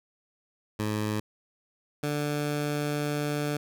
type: tone pair in turn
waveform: 15% pulse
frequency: 106.7 / 147.23 Hz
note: G#2 / D3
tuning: +47 / +5 cents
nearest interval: tritone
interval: 558 cents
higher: second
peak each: -21 / -21 dBFS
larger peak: neither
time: 0.79-1.2 / 2.03-3.57 s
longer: second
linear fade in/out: 5 ms
effects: none